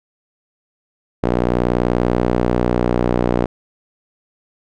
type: tone with band-pass filter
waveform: sawtooth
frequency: 60.4 Hz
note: B1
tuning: 38 cents flat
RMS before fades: -17 dBFS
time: 1.23-3.46 s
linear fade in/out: 5 ms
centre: 430 Hz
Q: 0.87
effects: none